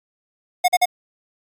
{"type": "tone bursts", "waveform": "square", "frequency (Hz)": 722, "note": "F#5", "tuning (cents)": -43, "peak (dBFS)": -13, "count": 3, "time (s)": [0.64, 0.857], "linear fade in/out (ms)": 10, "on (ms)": 43, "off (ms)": 44, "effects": ["AAC 48 kbps"]}